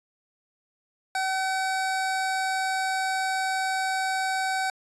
25% pulse tone, 761 Hz, F#5, 48 cents sharp, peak -21 dBFS, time 1.15-4.7 s, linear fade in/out 2 ms, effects resampled to 24000 Hz

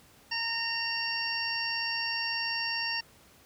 harmonic tone, 919 Hz, A#5, 25 cents flat, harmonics 1 / 2 / 3 / 5 / 6, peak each -39 / -35 / -35 / -36 / -35 dBFS, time 0.31-3.01 s, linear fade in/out 10 ms, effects pink hiss -58 dBFS RMS until 3.45 s + high-pass 60 Hz 12 dB/octave

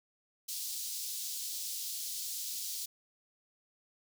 pink high-pass noise, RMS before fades -39 dBFS, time 0.48-2.86 s, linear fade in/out 10 ms, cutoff 4200 Hz, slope 24 dB/octave, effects none

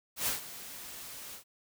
white noise with ADSR envelope, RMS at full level -30 dBFS, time 0.16-1.44 s, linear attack 110 ms, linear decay 130 ms, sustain -15 dB, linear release 94 ms, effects none

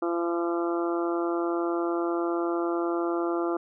harmonic tone, 170.7 Hz, F3, 39 cents flat, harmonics 2 / 3 / 4 / 5 / 6 / 7 / 8, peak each -26 / -35 / -34 / -39 / -41 / -36 / -39 dBFS, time 0.02-3.57 s, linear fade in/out 5 ms, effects none

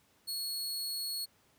sawtooth tone, 4345 Hz, C#8, 35 cents flat, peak -32 dBFS, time 0.27-1.26 s, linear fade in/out 20 ms, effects pink hiss -68 dBFS RMS until 1.58 s + high-pass 80 Hz 12 dB/octave

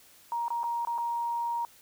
sine tone with dropouts, 940 Hz, A#5, 14 cents sharp, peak -28 dBFS, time 0.32-1.65 s, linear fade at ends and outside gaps 1 ms, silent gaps 0.482-0.504 / 0.633-0.64 / 0.85-0.872 / 0.98-0.984 s, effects white hiss -57 dBFS RMS until 1.81 s

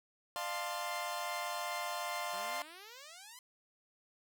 sawtooth chord, D minor seventh, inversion none, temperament equal with one note detuned, 601.4 / 698.5 / 880 / 1046.5 Hz, D5 / F5 / A5 / C6, +41 / 0 / 0 / 0 cents, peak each -41 / -37 / -42 / -37 dBFS, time 0.36-2.62 s, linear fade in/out 0 ms
5% pulse exponential sweep, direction up, 177.9 to 1038 Hz, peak -39 dBFS, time 2.33-3.39 s, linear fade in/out 2 ms
effects none

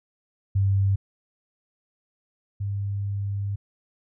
sine tone pair in turn, 98 / 100.12 Hz, G2 / G2, 0 / +37 cents, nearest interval unison, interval 37 cents, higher second, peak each -18 / -25 dBFS, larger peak first, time 0.55-0.96 / 2.6-3.56 s, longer second, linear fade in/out 10 ms, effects none

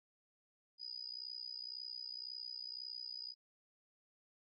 sine tone with amplitude modulation, 4947 Hz, D#8, 11 cents flat, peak -40 dBFS, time 0.78-3.35 s, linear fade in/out 50 ms, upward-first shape sine, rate 61.9 Hz, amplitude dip 95%, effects none

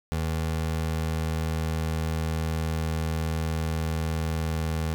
25% pulse tone, 79.9 Hz, D#2, 47 cents sharp, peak -22 dBFS, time 0.12-4.94 s, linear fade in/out 0 ms, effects none

